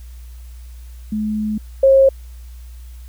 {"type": "tone pair in turn", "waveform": "sine", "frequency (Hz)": [213.8, 538.7], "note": ["A3", "C#5"], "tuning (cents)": [-49, -50], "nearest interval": "octave + major third", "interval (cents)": 1599, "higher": "second", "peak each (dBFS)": [-18, -7], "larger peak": "second", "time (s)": [[1.12, 1.58], [1.83, 2.09]], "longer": "first", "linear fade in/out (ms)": 5, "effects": ["added 60 Hz sine -33 dBFS peak until 3.08 s", "white hiss -52 dBFS RMS until 3.08 s"]}